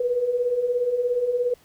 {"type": "beating tone pair", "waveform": "sine", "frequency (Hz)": [474.9, 491.9], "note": ["A#4", "B4"], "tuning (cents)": [32, -7], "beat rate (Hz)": 17, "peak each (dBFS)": [-28, -21], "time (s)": [0, 1.54], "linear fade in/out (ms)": 5, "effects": ["pink hiss -57 dBFS RMS until 1.64 s"]}